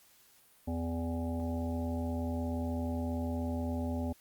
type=harmonic tone with a mistuned harmonic; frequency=83.3 Hz; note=E2; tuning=19 cents sharp; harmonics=1 / 3 / 5 / 7 / 9 / 10; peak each=-35 / -35 / -47 / -42 / -48 / -48 dBFS; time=0.67-4.13 s; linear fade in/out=10 ms; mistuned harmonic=9; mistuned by=+15 cents; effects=white hiss -63 dBFS RMS until 4.2 s + Opus 48 kbps